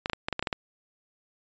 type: clicks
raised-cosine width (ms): 0.3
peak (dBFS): -12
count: 9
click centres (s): 0.059 / 0.098 / 0.133 / 0.285 / 0.327 / 0.394 / 0.426 / 0.472 / 0.528
effects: resampled to 16000 Hz